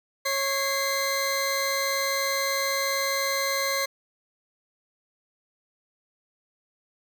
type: tone pair together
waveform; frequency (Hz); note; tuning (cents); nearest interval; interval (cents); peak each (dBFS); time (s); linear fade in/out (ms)
20% pulse; 549 / 2073; C#5 / C7; -17 / -17; octave + major seventh; 2300; -22 / -22; 0.25-3.86; 10
effects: none